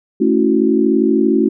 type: chord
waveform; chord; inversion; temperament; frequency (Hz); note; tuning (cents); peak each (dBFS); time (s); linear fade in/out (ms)
sine; F# minor seventh; first; equal; 220 / 277.2 / 329.6 / 370; A3 / C#4 / E4 / F#4; 0 / 0 / 0 / 0; -16; 0.2-1.49; 10
effects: none